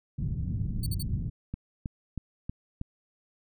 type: low-pass noise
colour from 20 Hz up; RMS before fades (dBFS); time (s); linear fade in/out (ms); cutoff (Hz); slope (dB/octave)
white; -31; 0.18-1.3; 5; 160; 24
type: tone bursts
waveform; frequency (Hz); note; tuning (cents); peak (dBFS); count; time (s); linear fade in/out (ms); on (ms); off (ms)
10% pulse; 4458; C#8; +9; -28; 3; 0.83-1.028; 5; 34; 48
type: click train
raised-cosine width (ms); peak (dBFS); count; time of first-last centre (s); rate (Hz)
5; -21; 5; 1.54-2.814; 3.14
effects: none